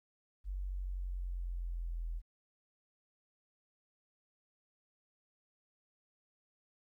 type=linear sweep; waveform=sine; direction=down; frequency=47.66 to 41.2 Hz; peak=-36 dBFS; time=0.44-2.22 s; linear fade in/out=50 ms; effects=13-bit